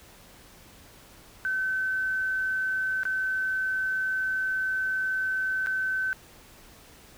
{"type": "tone with dropouts", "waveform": "sine", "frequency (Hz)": 1529, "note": "G6", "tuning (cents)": -44, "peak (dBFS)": -25, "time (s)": [1.45, 6.13], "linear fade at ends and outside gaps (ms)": 0, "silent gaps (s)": [[3.033, 3.053], [5.662, 5.67]], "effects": ["pink hiss -52 dBFS RMS until 7.17 s"]}